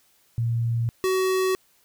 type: tone pair in turn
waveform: sine / square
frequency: 116.54 / 375.7 Hz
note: A#2 / F#4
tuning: 0 / +26 cents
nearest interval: octave + minor sixth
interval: 2026 cents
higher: second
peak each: -21 dBFS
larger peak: neither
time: 0.38-0.89 / 1.04-1.55 s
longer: neither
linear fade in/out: 0 ms
effects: white hiss -62 dBFS RMS until 1.84 s